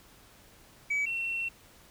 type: tone pair in turn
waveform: sine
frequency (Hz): 2281 / 2713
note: C#7 / E7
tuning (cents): +49 / +49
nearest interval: minor third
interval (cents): 300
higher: second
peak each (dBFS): -24 / -29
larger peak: first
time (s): 0.9-1.06 / 1.06-1.49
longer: second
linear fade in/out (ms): 10
effects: tanh soft clip ceiling -25 dBFS + pink hiss -57 dBFS RMS until 1.9 s